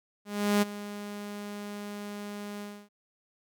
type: tone with ADSR envelope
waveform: sawtooth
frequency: 205.5 Hz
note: G#3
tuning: 18 cents flat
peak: -17 dBFS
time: 0.25-2.89 s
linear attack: 370 ms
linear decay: 19 ms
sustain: -16 dB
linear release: 280 ms
effects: none